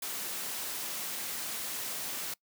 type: noise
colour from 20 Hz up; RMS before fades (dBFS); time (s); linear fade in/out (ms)
white; -37; 0.02-2.34; 5
effects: noise-tail reverb RT60 0.1 s tail -23 dB re dry + high-pass 150 Hz 12 dB/octave